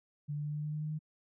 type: tone with pitch steps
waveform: sine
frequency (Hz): 146.83 / 147.85 / 148.88 / 149.92 / 150.96 / 152.01 / 153.07 / 154.13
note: D3 / D3 / D3 / D3 / D3 / D#3 / D#3 / D#3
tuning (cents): 0 / +12 / +24 / +36 / +48 / -40 / -28 / -16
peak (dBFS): -34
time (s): 0.28-0.992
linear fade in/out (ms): 20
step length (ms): 89
effects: none